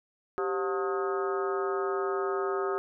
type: harmonic tone with a mistuned harmonic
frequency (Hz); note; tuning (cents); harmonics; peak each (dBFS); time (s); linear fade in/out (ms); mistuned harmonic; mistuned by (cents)
180; F#3; -47; 2 / 3 / 4 / 5 / 6 / 7 / 8 / 9; -29 / -39 / -38 / -42 / -42 / -34 / -45 / -46; 0.38-2.78; 0; 2; +140
effects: none